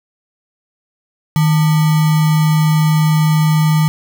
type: tone with sample-and-hold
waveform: sine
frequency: 155.56 Hz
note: D#3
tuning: in tune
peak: -9 dBFS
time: 1.36-3.88 s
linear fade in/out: 0 ms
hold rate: 1050 Hz
effects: none

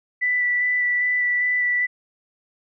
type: tone with vibrato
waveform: sine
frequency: 1975.5 Hz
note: B6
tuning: in tune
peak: -18 dBFS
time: 0.21-1.87 s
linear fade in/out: 20 ms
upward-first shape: square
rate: 2.5 Hz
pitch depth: 9 cents each way
effects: none

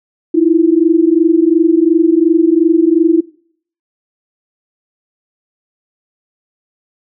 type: tone pair together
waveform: sine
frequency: 317.2 / 340 Hz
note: D#4 / F4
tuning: +33 / -46 cents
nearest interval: minor second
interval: 121 cents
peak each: -10 dBFS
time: 0.34-3.21 s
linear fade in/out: 10 ms
effects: noise-tail reverb RT60 0.6 s tail -21 dB re dry

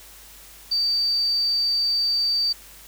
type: tone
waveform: sine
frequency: 4627 Hz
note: D8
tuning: 27 cents flat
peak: -19 dBFS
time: 0.71-2.53 s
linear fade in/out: 10 ms
effects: added 50 Hz sine -52 dBFS peak until 2.87 s + white hiss -46 dBFS RMS until 2.87 s

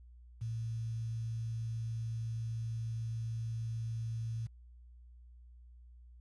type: tone with quantisation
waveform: sine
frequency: 113.5 Hz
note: A#2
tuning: 46 cents flat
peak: -35 dBFS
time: 0.41-4.47 s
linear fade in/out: 10 ms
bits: 10
effects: added 60 Hz sine -53 dBFS peak until 6.2 s + resampled to 24000 Hz

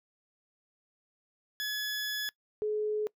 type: tone pair in turn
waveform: 20% pulse / sine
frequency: 1700 / 425 Hz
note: G#6 / G#4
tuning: +40 / +40 cents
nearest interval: 2 octaves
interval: 2400 cents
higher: first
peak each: -27 / -28 dBFS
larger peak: first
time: 1.6-2.29 / 2.62-3.07 s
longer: first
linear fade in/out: 0 ms
effects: noise-tail reverb RT60 0.1 s tail -23 dB re dry

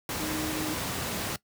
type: tone in noise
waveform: sine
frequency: 310 Hz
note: D#4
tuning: 6 cents flat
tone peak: -32 dBFS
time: 0.2-0.74 s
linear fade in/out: 2 ms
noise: pink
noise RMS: -32 dBFS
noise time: 0.09-1.36 s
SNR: -3 dB
effects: noise-tail reverb RT60 0.1 s tail -19 dB re dry + high-pass 80 Hz 12 dB/octave

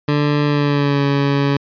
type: tone with pitch glide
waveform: 20% pulse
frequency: 146.83 to 140.85 Hz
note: D3 to C#3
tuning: 0 to +28 cents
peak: -9 dBFS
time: 0.08-1.57 s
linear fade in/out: 5 ms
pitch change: -72 cents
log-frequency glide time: 0.45-1.04 s
effects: resampled to 11025 Hz

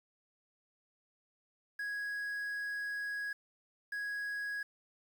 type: tone pair in turn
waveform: triangle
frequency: 1661.2 / 1661.2 Hz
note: G#6 / G#6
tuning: 0 / 0 cents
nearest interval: unison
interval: 0 cents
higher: neither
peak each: -34 / -34 dBFS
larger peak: neither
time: 1.79-3.33 / 3.92-4.63 s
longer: first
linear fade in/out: 5 ms
effects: 10-bit

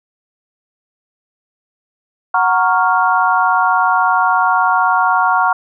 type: chord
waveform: sine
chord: Gb major seventh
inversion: none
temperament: equal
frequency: 740 / 932.3 / 1108.7 / 1396.9 Hz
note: Gb5 / Bb5 / Db6 / F6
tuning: 0 / 0 / 0 / 0 cents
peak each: -16 dBFS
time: 2.34-5.53 s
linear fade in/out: 5 ms
effects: none

